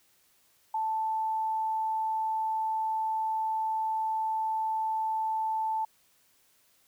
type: tone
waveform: sine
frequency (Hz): 880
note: A5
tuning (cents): 0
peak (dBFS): -27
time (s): 0.74-5.85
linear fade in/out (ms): 5
effects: white hiss -66 dBFS RMS until 6.87 s